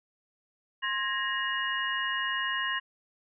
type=tone cluster; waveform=sine; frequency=1058 / 1657 / 1866 / 2868 Hz; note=C6 / G#6 / A#6 / F7; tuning=+19 / -4 / +1 / +45 cents; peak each=-34 / -34 / -32 / -34 dBFS; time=0.82-2.8 s; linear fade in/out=20 ms; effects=none